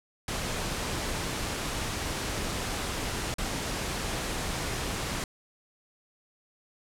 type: noise with dropouts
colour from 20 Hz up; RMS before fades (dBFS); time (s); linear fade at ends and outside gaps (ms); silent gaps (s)
pink; -32; 0.28-5.24; 2; 3.341-3.383
effects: low-pass 10000 Hz 12 dB/octave